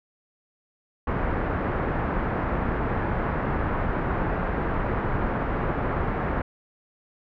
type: low-pass noise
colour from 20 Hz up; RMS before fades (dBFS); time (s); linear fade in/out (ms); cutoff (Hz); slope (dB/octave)
pink; -26; 1.07-6.42; 5; 1700; 24
effects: none